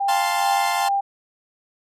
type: tone with tremolo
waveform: sine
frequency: 795 Hz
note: G5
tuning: 24 cents sharp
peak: -17 dBFS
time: 0-1.01 s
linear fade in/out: 10 ms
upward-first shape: triangle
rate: 2.4 Hz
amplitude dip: 65%
type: chord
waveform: sawtooth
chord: F major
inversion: none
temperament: equal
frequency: 698.5 / 880 / 1046.5 Hz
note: F5 / A5 / C6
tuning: 0 / 0 / 0 cents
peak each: -22 dBFS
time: 0.08-0.89 s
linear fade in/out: 10 ms
effects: resampled to 32000 Hz